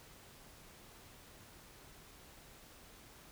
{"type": "silence", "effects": ["pink hiss -58 dBFS RMS until 3.31 s"]}